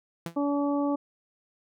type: tone with exponential decay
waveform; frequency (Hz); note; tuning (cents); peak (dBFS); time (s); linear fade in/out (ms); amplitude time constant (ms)
sawtooth; 168.3; E3; +36; -25; 0.26-0.38; 2; 24
type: harmonic tone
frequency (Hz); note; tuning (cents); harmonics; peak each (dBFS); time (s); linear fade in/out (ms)
285.9; D4; -46; 1 / 2 / 3 / 4; -25 / -31 / -35 / -37; 0.36-0.96; 10
effects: none

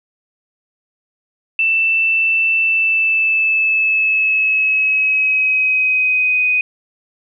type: tone with pitch glide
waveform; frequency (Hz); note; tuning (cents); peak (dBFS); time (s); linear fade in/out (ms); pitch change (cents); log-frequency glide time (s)
sine; 2661 to 2497; E7 to D#7; +16 to +6; -12; 1.59-6.61; 2; -110; 2.61-6.48
effects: none

